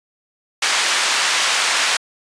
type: band-pass noise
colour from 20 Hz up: pink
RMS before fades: -18 dBFS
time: 0.62-1.97 s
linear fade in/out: 5 ms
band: 1200 to 7300 Hz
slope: 12 dB/octave
effects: resampled to 22050 Hz